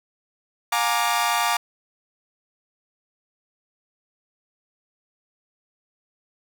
sawtooth chord, Bb dominant seventh, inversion second, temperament equal with one note detuned, 711.5 / 830.6 / 932.3 / 1174.7 Hz, F5 / Ab5 / Bb5 / D6, +32 / 0 / 0 / 0 cents, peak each -22 / -24 / -21 / -21 dBFS, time 0.72-1.57 s, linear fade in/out 5 ms, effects none

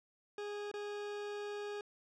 40% pulse tone with dropouts, 412.5 Hz, G#4, 12 cents flat, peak -39 dBFS, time 0.38-1.81 s, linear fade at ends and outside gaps 2 ms, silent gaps 0.715-0.739 s, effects low-pass 5000 Hz 12 dB/octave

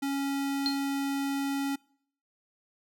square tone, 277.2 Hz, C#4, in tune, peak -29 dBFS, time 0.02-1.76 s, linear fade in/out 10 ms
sine tone with exponential decay, 4205 Hz, C8, 8 cents sharp, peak -23 dBFS, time 0.66-0.82 s, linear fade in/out 0 ms, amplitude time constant 34 ms
effects noise-tail reverb RT60 0.6 s tail -25 dB re dry

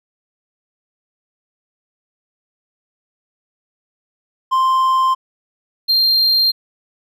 triangle tone pair in turn, 1046.5 / 4186 Hz, C6 / C8, 0 / 0 cents, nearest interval 2 octaves, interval 2400 cents, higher second, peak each -10 dBFS, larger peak neither, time 4.51-5.15 / 5.88-6.52 s, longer neither, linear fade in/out 20 ms, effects none

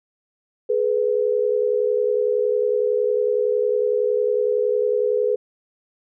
sine tone pair together, 423 / 493.9 Hz, G#4 / B4, +32 / 0 cents, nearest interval minor third, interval 268 cents, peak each -20 dBFS, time 0.69-5.36 s, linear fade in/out 10 ms, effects none

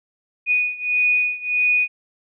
sine beating tone pair, 2473 / 2474.6 Hz, D#7 / D#7, -11 / -10 cents, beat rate 1.6 Hz, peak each -19 / -21 dBFS, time 0.46-1.88 s, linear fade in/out 50 ms, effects none

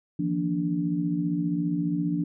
sine tone cluster, 157.7 / 172.6 / 235.6 / 291.4 Hz, D#3 / F3 / A#3 / D4, +24 / -20 / +19 / -13 cents, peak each -35 / -27 / -36 / -27 dBFS, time 0.19-2.24 s, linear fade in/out 5 ms, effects none

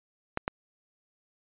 clicks, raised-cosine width 0.5 ms, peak -13 dBFS, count 2, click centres 0.374 / 0.479 s, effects resampled to 8000 Hz

